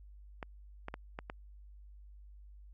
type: clicks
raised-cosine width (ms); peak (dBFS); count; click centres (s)
0.5; -25; 5; 0.428 / 0.884 / 0.941 / 1.189 / 1.299
effects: added 50 Hz sine -51 dBFS peak until 2.73 s + Opus 48 kbps